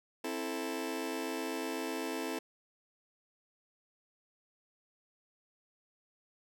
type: chord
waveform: sawtooth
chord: A minor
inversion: first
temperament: just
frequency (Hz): 264 / 330 / 440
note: C4 / E4 / A4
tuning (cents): +16 / +2 / 0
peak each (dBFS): -36 / -35 / -36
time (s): 0.24-2.39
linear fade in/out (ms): 5
effects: none